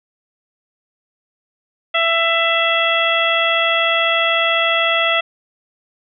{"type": "harmonic tone", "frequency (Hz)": 666, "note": "E5", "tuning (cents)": 18, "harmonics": [1, 2, 3, 4, 5], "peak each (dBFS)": [-20, -20, -20, -20, -20], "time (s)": [1.94, 5.21], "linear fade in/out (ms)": 10, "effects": []}